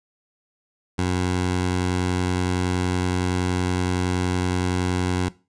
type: tone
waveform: 15% pulse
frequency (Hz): 90.7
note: F#2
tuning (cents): -34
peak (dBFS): -14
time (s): 0.98-5.29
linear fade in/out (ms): 10
effects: noise-tail reverb RT60 0.3 s tail -19 dB re dry + resampled to 22050 Hz